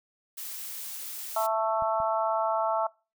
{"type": "noise", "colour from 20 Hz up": "blue", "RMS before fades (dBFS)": -38, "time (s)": [0.37, 1.47], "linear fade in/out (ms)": 10}
{"type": "harmonic tone", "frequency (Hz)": 221, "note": "A3", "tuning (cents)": 8, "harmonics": [3, 4, 5, 6], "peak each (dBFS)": [-27, -29, -33, -32], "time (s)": [1.36, 2.87], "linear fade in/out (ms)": 5}
{"type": "clicks", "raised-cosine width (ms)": 5, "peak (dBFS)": -33, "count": 2, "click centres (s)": [1.823, 2.002]}
{"effects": ["noise-tail reverb RT60 0.3 s tail -23 dB re dry"]}